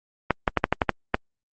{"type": "clicks", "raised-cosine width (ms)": 0.5, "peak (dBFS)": -3, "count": 8, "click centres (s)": [0.307, 0.478, 0.573, 0.641, 0.726, 0.818, 0.893, 1.144], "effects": ["Opus 24 kbps"]}